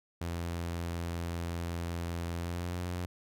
sawtooth tone with pitch glide, 85.2 to 88.61 Hz, F2 to F2, -42 to +26 cents, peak -30 dBFS, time 0.21-3.06 s, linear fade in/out 5 ms, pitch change +68 cents, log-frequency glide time 2.36-2.78 s, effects none

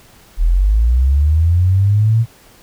sine linear sweep, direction up, 37.52 to 116.54 Hz, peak -9 dBFS, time 0.37-2.26 s, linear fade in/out 50 ms, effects pink hiss -46 dBFS RMS until 2.62 s

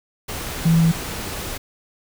sine tone in noise, 164.81 Hz, E3, in tune, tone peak -12 dBFS, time 0.65-0.92 s, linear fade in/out 10 ms, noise pink, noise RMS -29 dBFS, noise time 0.28-1.58 s, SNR +14 dB, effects none

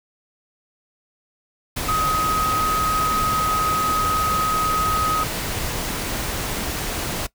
sine tone in noise, 1262 Hz, D#6, 24 cents sharp, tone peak -19 dBFS, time 1.88-5.24 s, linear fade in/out 10 ms, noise pink, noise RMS -26 dBFS, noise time 1.76-7.27 s, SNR +4 dB, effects noise-tail reverb RT60 0.1 s tail -20 dB re dry

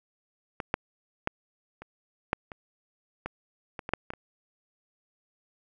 clicks, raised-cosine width 0.5 ms, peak -17 / -9 / -11 / -27 / -9 / -25 / -18 / -21 / -20 / -9 / -19 / -26 dBFS, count 12, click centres 0.602 / 0.741 / 1.274 / 1.82 / 2.331 / 2.518 / 3.26 / 3.792 / 3.891 / 3.936 / 4.104 / 4.136 s, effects none

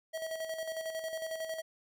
square tone with tremolo, 644 Hz, E5, 41 cents flat, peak -35 dBFS, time 0.13-1.62 s, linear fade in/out 20 ms, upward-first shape square, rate 11 Hz, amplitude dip 50%, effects none

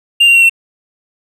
triangle tone with pitch steps, 2794 / 2765 / 2737 / 2708 Hz, F7 / F7 / F7 / E7, 0 / -18 / -36 / +46 cents, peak -3 dBFS, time 0.2-0.496 s, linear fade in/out 10 ms, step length 74 ms, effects none

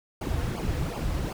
brown noise with flanger, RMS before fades -29 dBFS, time 0.21-1.33 s, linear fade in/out 5 ms, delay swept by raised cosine 0.52 to 5.12 ms, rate 2.7 Hz, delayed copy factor -0.8, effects none

